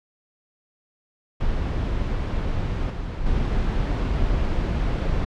brown noise with level steps, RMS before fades -24 / -28 / -22 dBFS, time 1.4-5.25 s, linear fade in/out 10 ms, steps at 2.9 / 3.26 s, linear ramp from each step 5 ms, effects low-pass 4000 Hz 12 dB/octave

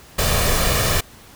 pink noise with comb filter, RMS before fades -18 dBFS, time 0.18-1.01 s, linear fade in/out 10 ms, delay 1.7 ms, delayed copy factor +0.55, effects pink hiss -45 dBFS RMS until 1.35 s

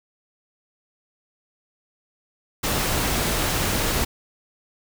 pink noise, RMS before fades -23 dBFS, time 2.63-4.05 s, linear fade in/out 10 ms, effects none

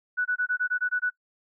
sine tone bursts, 1480 Hz, F#6, in tune, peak -22 dBFS, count 9, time 0.17-1.103 s, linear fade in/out 20 ms, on 85 ms, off 21 ms, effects noise-tail reverb RT60 0.1 s tail -24 dB re dry

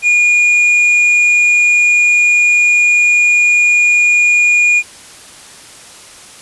sine tone with tanh clipping, 2435 Hz, D#7, 38 cents flat, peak -8 dBFS, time 0.02-4.83 s, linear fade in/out 50 ms, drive 5 dB, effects white hiss -36 dBFS RMS until 6.41 s + resampled to 24000 Hz

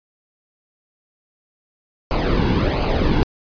brown noise with flanger, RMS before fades -18 dBFS, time 2.11-3.23 s, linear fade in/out 0 ms, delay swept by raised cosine 0.55 to 1.65 ms, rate 1.4 Hz, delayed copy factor -0.65, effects resampled to 11025 Hz

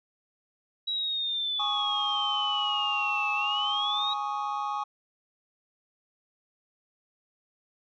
sine exponential two-way sweep, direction down then up, 3890 to 2614 to 3846 Hz, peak -27 dBFS, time 0.87-4.14 s, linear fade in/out 10 ms, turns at 3.33 s
triangle chord, Ab suspended fourth, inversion none, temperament equal, 830.6 / 1108.7 / 1244.5 Hz, Ab5 / Db6 / Eb6, 0 / 0 / 0 cents, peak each -30 / -31 / -33 dBFS, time 1.59-4.84 s, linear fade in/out 10 ms
effects tanh soft clip ceiling -15 dBFS + resampled to 16000 Hz

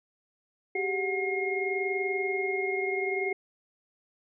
sine tone cluster, 384.6 / 405.2 / 732 / 2142 Hz, G4 / G#4 / F#5 / C7, -33 / -43 / -19 / +40 cents, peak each -30 / -36 / -37 / -31 dBFS, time 0.75-3.33 s, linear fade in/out 5 ms, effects none

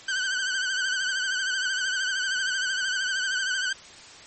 sawtooth tone with vibrato, 1529 Hz, G6, 44 cents flat, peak -21 dBFS, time 0.08-3.73 s, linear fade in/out 5 ms, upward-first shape sine, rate 13 Hz, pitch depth 66 cents each way, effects white hiss -46 dBFS RMS until 4.26 s + MP3 32 kbps

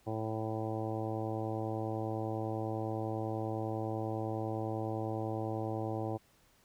harmonic tone, 110 Hz, A2, in tune, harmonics 1 / 2 / 3 / 4 / 5 / 6 / 7 / 8 / 9, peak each -38 / -45 / -39 / -43 / -42 / -47 / -42 / -52 / -51 dBFS, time 0.06-6.18 s, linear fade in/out 20 ms, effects pink hiss -67 dBFS RMS until 6.64 s

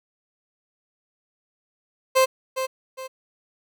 30% pulse tone with echo, 523.3 Hz, C5, in tune, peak -12 dBFS, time 2.15-2.26 s, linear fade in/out 20 ms, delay 410 ms, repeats 2, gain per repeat -9 dB, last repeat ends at 3.08 s, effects none

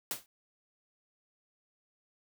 white noise with exponential decay, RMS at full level -31 dBFS, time 0.11-0.26 s, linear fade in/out 1 ms, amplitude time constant 32 ms, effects none

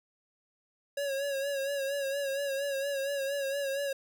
square tone with vibrato, 554.4 Hz, C#5, in tune, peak -31 dBFS, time 0.97-3.93 s, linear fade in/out 5 ms, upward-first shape sine, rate 4.3 Hz, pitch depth 49 cents each way, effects none

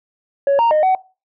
sine tone with pitch steps, 558 / 929 / 614 / 752 Hz, C#5 / A#5 / D#5 / F#5, +11 / -6 / -23 / +28 cents, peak -9 dBFS, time 0.47-0.95 s, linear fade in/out 2 ms, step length 120 ms, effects noise-tail reverb RT60 0.3 s tail -21 dB re dry + tanh soft clip ceiling -10 dBFS

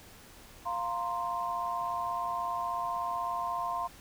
sine chord, F suspended fourth, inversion none, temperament just, 698.5 / 931.3 / 1047.7 Hz, F5 / Bb5 / C6, 0 / -2 / +2 cents, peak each -36 / -37 / -33 dBFS, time 0.65-3.88 s, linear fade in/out 20 ms, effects pink hiss -53 dBFS RMS until 4 s

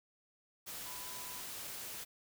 sine tone in noise, 994 Hz, B5, 11 cents sharp, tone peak -53 dBFS, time 0.84-1.42 s, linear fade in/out 20 ms, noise white, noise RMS -45 dBFS, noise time 0.66-2.05 s, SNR -11 dB, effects none

